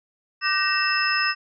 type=tone cluster; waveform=sine; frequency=1183 / 1531 / 1879 / 2666 / 5180 Hz; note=D6 / G6 / A#6 / E7 / E8; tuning=+12 / -41 / +13 / +19 / -31 cents; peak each=-26 dBFS; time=0.41-1.35 s; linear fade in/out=50 ms; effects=none